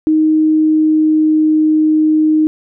sine tone with pitch glide, 312 to 310.2 Hz, D#4 to D#4, +5 to -5 cents, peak -8 dBFS, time 0.07-2.47 s, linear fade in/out 0 ms, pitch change -10 cents, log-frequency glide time 0.32-1.56 s, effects none

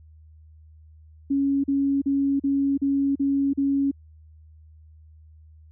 sine tone bursts, 277.2 Hz, C#4, in tune, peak -19 dBFS, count 7, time 1.3-3.914 s, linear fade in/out 10 ms, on 340 ms, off 39 ms, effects added 78 Hz sine -47 dBFS peak until 5.71 s

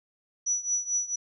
sine tone with tremolo, 5900 Hz, F#8, 6 cents flat, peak -22 dBFS, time 0.46-1.16 s, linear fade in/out 10 ms, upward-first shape triangle, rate 4.5 Hz, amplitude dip 90%, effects none

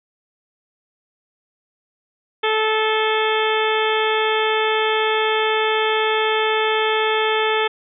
harmonic tone with a mistuned harmonic, 436 Hz, A4, 16 cents flat, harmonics 1 / 2 / 3 / 4 / 5 / 6 / 7 / 8, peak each -20 / -23 / -25 / -26 / -27 / -28 / -28 / -29 dBFS, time 2.43-7.68 s, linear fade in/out 10 ms, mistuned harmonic 7, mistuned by +55 cents, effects none

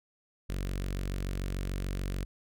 sawtooth tone with notch filter, 46.88 Hz, F#1, 23 cents sharp, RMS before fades -34 dBFS, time 0.49-2.25 s, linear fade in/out 10 ms, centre 860 Hz, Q 1.2, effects none

